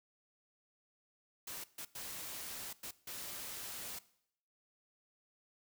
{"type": "noise bursts at uneven times", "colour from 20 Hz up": "white", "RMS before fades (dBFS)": -45, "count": 5, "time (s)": [[1.47, 1.64], [1.78, 1.85], [1.95, 2.73], [2.83, 2.91], [3.07, 3.99]], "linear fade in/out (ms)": 5, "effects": ["noise-tail reverb RT60 0.7 s tail -19 dB re dry"]}